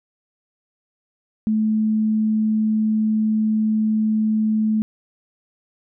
sine tone, 216.9 Hz, A3, 25 cents flat, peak -16 dBFS, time 1.47-4.82 s, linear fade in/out 0 ms, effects none

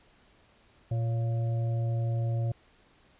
harmonic tone with a mistuned harmonic, 116.54 Hz, A#2, in tune, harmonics 1 / 3 / 5 / 6, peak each -26 / -45 / -42 / -46 dBFS, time 0.91-2.52 s, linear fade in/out 5 ms, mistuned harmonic 5, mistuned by -66 cents, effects pink hiss -62 dBFS RMS until 3.19 s + resampled to 8000 Hz

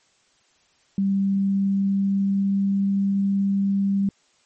sine tone with pitch glide, 196 to 197.36 Hz, G3 to G3, 0 to +12 cents, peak -18 dBFS, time 0.98-4.09 s, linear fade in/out 2 ms, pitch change +12 cents, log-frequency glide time 1.16-2.93 s, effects white hiss -62 dBFS RMS until 4.45 s + MP3 32 kbps

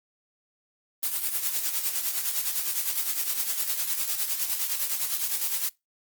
blue noise with tremolo, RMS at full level -25 dBFS, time 1.03-5.69 s, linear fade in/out 0 ms, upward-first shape triangle, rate 9.8 Hz, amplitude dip 70%, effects noise-tail reverb RT60 0.2 s tail -23 dB re dry + Opus 24 kbps

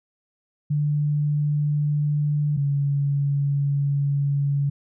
sine tone pair in turn, 147.7 / 141.44 Hz, D3 / C#3, +10 / +35 cents, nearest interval minor second, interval 75 cents, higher first, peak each -19 dBFS, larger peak neither, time 0.7-2.57 / 2.57-4.7 s, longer second, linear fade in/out 10 ms, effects none

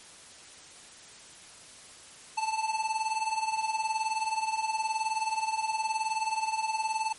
square tone with tremolo, 879 Hz, A5, 2 cents flat, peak -25 dBFS, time 2.37-7.13 s, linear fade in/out 10 ms, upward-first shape triangle, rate 19 Hz, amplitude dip 80%, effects white hiss -50 dBFS RMS until 7.18 s + MP3 48 kbps

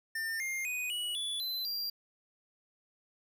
square tone with pitch steps, 1801 / 2117 / 2489 / 2926 / 3439 / 4043 / 4753 Hz, A6 / C7 / D#7 / F#7 / A7 / B7 / D8, +40 / +20 / 0 / -20 / -40 / +40 / +20 cents, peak -34 dBFS, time 0.15-1.9 s, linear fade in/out 5 ms, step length 250 ms, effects 10-bit

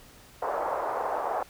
pink band-pass noise, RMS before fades -30 dBFS, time 0.42-1.43 s, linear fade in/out 5 ms, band 530 to 1100 Hz, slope 24 dB/octave, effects pink hiss -53 dBFS RMS until 1.49 s

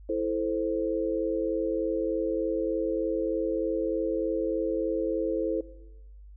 sine chord, A minor, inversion second, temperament equal, 329.6 / 440 / 523.3 Hz, E4 / A4 / C5, 0 / 0 / 0 cents, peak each -30 dBFS, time 0.09-5.61 s, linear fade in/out 5 ms, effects noise-tail reverb RT60 1.0 s tail -18 dB re dry + added 50 Hz sine -45 dBFS peak until 6.36 s

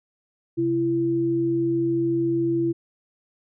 sine tone pair together, 133.26 / 335.8 Hz, C3 / E4, +32 / +32 cents, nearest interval octave + major third, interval 1600 cents, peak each -29 / -20 dBFS, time 0.57-2.73 s, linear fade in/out 20 ms, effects none

